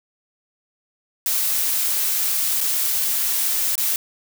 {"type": "noise with dropouts", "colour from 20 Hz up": "blue", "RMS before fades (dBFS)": -21, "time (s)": [1.26, 3.96], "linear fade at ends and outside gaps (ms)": 1, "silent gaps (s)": [[2.606, 2.611], [3.755, 3.779]], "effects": []}